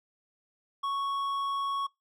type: tone with hard clipping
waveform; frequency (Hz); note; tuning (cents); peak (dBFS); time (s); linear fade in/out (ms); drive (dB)
sine; 1108.7; C#6; 0; -30; 0.83-1.87; 10; 6
effects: noise-tail reverb RT60 0.2 s tail -25 dB re dry